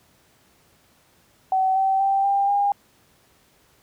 sine tone with pitch steps, 759 / 770.9 / 783 / 795.4 / 807.9 Hz, F#5 / G5 / G5 / G5 / G#5, +44 / -29 / -2 / +25 / -48 cents, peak -17 dBFS, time 1.52-2.72 s, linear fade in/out 2 ms, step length 240 ms, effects pink hiss -59 dBFS RMS until 3.82 s + high-pass 60 Hz 12 dB/octave

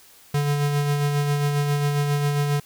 square tone with tremolo, 144.8 Hz, D3, 24 cents flat, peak -19 dBFS, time 0.34-2.6 s, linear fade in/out 5 ms, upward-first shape sine, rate 7.4 Hz, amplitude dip 35%, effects white hiss -51 dBFS RMS until 2.65 s

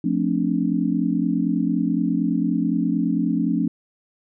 sine chord, D minor seventh, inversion first, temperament just, 176.2 / 220.2 / 264.3 / 293.7 Hz, F3 / A3 / C4 / D4, +16 / +2 / +18 / 0 cents, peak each -24 dBFS, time 0.04-3.68 s, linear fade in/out 5 ms, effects none

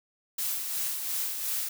blue noise with tremolo, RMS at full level -30 dBFS, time 0.38-1.69 s, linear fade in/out 5 ms, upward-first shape sine, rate 2.8 Hz, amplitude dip 40%, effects none

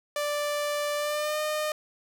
sawtooth tone with pitch glide, 587.3 to 610.1 Hz, D5 to D#5, 0 to -34 cents, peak -23 dBFS, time 0.16-1.72 s, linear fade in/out 2 ms, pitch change +66 cents, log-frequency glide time 0.96-1.4 s, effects none

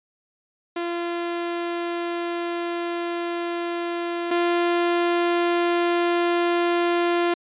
sawtooth tone pair in turn, 343.9 / 346.1 Hz, F4 / F4, -27 / -16 cents, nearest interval unison, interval 11 cents, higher second, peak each -21 / -15 dBFS, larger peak second, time 0.76-4.31 / 4.31-7.34 s, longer first, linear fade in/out 5 ms, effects resampled to 8000 Hz

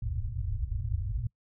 white low-pass noise, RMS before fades -32 dBFS, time 0.02-1.27 s, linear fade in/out 5 ms, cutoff 120 Hz, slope 96 dB/octave, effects noise-tail reverb RT60 0.1 s tail -24 dB re dry

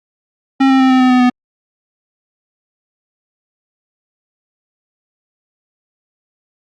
square tone with pitch steps, 268.9 / 265.4 / 261.8 / 258.4 / 255 / 251.6 / 248.3 Hz, C4 / C4 / C4 / C4 / C4 / B3 / B3, +47 / +25 / +1 / -21 / -44 / +32 / +9 cents, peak -8 dBFS, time 0.6-1.3 s, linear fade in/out 10 ms, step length 100 ms, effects low-pass 3000 Hz 12 dB/octave + Opus 48 kbps

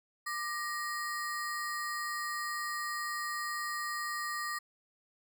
square ring-modulated tone, 1535 Hz, G6, 37 cents flat, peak -32 dBFS, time 0.26-4.59 s, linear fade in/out 10 ms, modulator 346 Hz, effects none

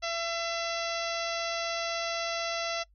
harmonic tone, 673 Hz, E5, 36 cents sharp, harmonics 1 / 2 / 3 / 4 / 5 / 6 / 7 / 8 / 9, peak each -34 / -37 / -39 / -40 / -41 / -42 / -42 / -43 / -44 dBFS, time 0.02-2.84 s, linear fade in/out 20 ms, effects noise-tail reverb RT60 0.1 s tail -22 dB re dry + added 50 Hz sine -59 dBFS peak until 2.94 s

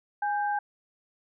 sine tone pair together, 824.4 / 1568 Hz, G#5 / G6, -13 / 0 cents, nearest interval major seventh, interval 1113 cents, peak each -26 / -33 dBFS, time 0.22-0.59 s, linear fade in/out 5 ms, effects none

